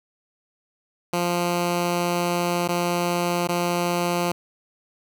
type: tone with dropouts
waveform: 10% pulse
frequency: 174.61 Hz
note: F3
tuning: in tune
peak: -13 dBFS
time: 1.13-4.32 s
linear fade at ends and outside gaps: 5 ms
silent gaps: 2.678-2.687 / 3.474-3.488 s
effects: none